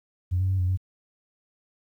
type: tone with pitch steps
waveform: sine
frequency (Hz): 90.3 / 94.1 / 94.9 / 90.4 / 93.2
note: F#2 / F#2 / F#2 / F#2 / F#2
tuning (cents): -42 / +30 / +44 / -40 / +13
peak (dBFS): -20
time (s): 0.31-0.775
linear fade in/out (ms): 20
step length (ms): 93
effects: tanh soft clip ceiling -17 dBFS + 10-bit